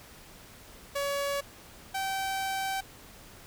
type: tone pair in turn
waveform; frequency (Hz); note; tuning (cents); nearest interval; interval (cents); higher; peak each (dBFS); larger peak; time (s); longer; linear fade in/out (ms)
sawtooth; 564 / 773.3; C#5 / G5; +30 / -24; perfect fourth; 546; second; -25 / -26; first; 0.95-1.41 / 1.94-2.81; second; 10
effects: pink hiss -51 dBFS RMS until 3.46 s